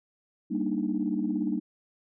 sine chord, Eb major seventh, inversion first, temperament equal with one note detuned, 197.13 / 233.1 / 293.7 / 311.1 Hz, G3 / Bb3 / D4 / Eb4, +10 / 0 / 0 / 0 cents, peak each -31 dBFS, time 0.5-1.6 s, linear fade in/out 20 ms, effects tanh soft clip ceiling -16 dBFS

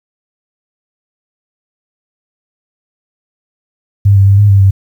sine tone with pitch steps, 100.1 / 98 / 99.1 / 103 / 98.8 / 97 Hz, G2 / G2 / G2 / G#2 / G2 / G2, +37 / 0 / +19 / -14 / +14 / -18 cents, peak -3 dBFS, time 4.05-4.71 s, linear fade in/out 10 ms, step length 110 ms, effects 7-bit

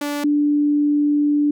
sawtooth / sine tone pair in turn, 290.3 / 293.2 Hz, D4 / D4, -20 / -3 cents, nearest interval unison, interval 17 cents, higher second, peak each -18 / -14 dBFS, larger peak second, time 0.01-0.24 / 0.24-1.51 s, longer second, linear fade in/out 5 ms, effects none

